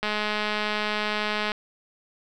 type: click train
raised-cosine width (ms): 0.3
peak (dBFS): -11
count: 315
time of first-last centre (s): 0.03-1.518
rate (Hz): 211
effects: none